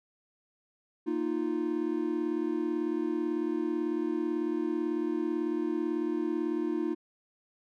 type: chord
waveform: triangle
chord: Bb suspended fourth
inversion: none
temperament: equal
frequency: 233.1 / 311.1 / 349.2 Hz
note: Bb3 / Eb4 / F4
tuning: 0 / 0 / 0 cents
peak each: -35 / -29 / -30 dBFS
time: 1.06-6.95 s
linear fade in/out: 20 ms
effects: none